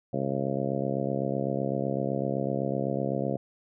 harmonic tone, 67.9 Hz, C#2, 35 cents flat, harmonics 2 / 3 / 4 / 5 / 6 / 7 / 8 / 9 / 10, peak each -33 / -33 / -35 / -37 / -36 / -37 / -33 / -40 / -37 dBFS, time 0.13-3.37 s, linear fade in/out 5 ms, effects none

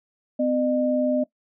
sine tone pair together, 255.2 / 607 Hz, C4 / D#5, -43 / -43 cents, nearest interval octave + minor third, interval 1500 cents, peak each -22 dBFS, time 0.39-1.24 s, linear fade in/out 10 ms, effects noise-tail reverb RT60 0.1 s tail -18 dB re dry

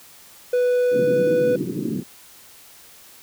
triangle tone, 494.2 Hz, B4, 1 cent sharp, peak -14 dBFS, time 0.53-1.56 s, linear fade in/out 5 ms
white band-pass noise, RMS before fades -26 dBFS, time 0.91-2.04 s, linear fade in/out 50 ms, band 130 to 370 Hz, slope 48 dB/octave
effects white hiss -47 dBFS RMS until 3.22 s

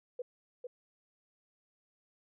sine tone with echo, 493.9 Hz, B4, in tune, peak -35 dBFS, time 0.19-0.22 s, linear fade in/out 5 ms, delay 450 ms, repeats 1, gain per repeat -4 dB, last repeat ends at 0.67 s, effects none

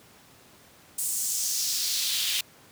pink noise with high-pass filter sweep, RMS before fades -28 dBFS, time 0.98-2.41 s, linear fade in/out 5 ms, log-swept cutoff 8800 to 3000 Hz, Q 2.3, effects pink hiss -54 dBFS RMS until 2.71 s + high-pass 100 Hz 12 dB/octave

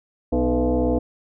sine tone with frequency modulation, 124.4 Hz, B2, 13 cents sharp, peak -17 dBFS, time 0.32-0.99 s, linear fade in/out 10 ms, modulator 186 Hz, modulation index 2.7, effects none

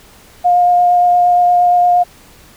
sine tone with vibrato, 710 Hz, F5, 28 cents sharp, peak -7 dBFS, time 0.44-2.04 s, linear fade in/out 20 ms, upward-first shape sine, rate 8.6 Hz, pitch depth 9 cents each way, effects pink hiss -43 dBFS RMS until 2.56 s

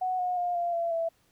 sine tone with pitch steps, 740 / 723.9 / 708.2 / 692.8 / 677.8 / 663.1 Hz, F#5 / F#5 / F5 / F5 / E5 / E5, 0 / -38 / +24 / -14 / +48 / +10 cents, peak -26 dBFS, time 0.01-1.09 s, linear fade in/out 10 ms, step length 180 ms, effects pink hiss -67 dBFS RMS until 1.31 s

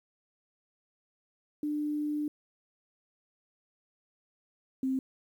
sine tone pair in turn, 297.8 / 263.3 Hz, D4 / C4, +24 / +11 cents, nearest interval major second, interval 213 cents, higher first, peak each -29 / -27 dBFS, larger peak second, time 1.63-2.28 / 4.83-4.99 s, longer first, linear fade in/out 2 ms, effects 10-bit

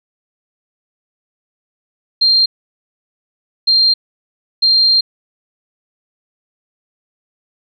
sine tone bursts at uneven times, 4186 Hz, C8, in tune, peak -8 dBFS, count 3, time 2.21-2.46 / 3.67-3.94 / 4.62-5.01 s, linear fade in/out 10 ms, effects none

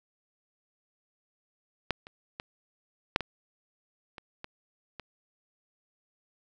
clicks, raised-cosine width 0.3 ms, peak -11 / -29 / -20 / -6 / -17 / -26 / -23 / -24 dBFS, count 8, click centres 1.907 / 2.069 / 2.399 / 3.161 / 3.207 / 4.182 / 4.444 / 4.997 s, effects none

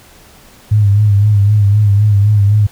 sine tone with vibrato, 103 Hz, G#2, 14 cents flat, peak -6 dBFS, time 0.71-2.67 s, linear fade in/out 10 ms, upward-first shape sine, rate 3.9 Hz, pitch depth 58 cents each way, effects pink hiss -42 dBFS RMS until 2.71 s

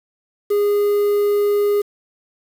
triangle tone with quantisation, 410.6 Hz, G#4, 20 cents flat, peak -12 dBFS, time 0.5-1.82 s, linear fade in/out 10 ms, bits 6, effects none

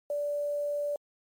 sine tone with quantisation, 582 Hz, D5, 16 cents flat, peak -28 dBFS, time 0.1-0.96 s, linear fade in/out 2 ms, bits 9, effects MP3 96 kbps

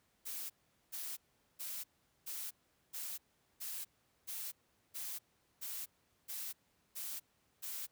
blue noise bursts, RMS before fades -43 dBFS, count 12, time 0.25-7.87 s, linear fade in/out 20 ms, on 250 ms, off 420 ms, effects pink hiss -75 dBFS RMS until 7.91 s + high-pass 60 Hz 12 dB/octave

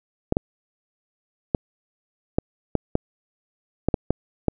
clicks, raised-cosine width 2 ms, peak -5 dBFS, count 10, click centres 0.324 / 0.369 / 1.548 / 2.385 / 2.753 / 2.954 / 3.886 / 3.942 / 4.106 / 4.483 s, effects none

